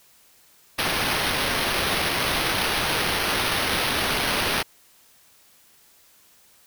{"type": "noise with sample-and-hold", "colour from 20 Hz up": "violet", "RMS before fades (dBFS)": -24, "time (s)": [0.78, 4.63], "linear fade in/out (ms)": 10, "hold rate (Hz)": 7350, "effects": ["white hiss -56 dBFS RMS until 6.66 s"]}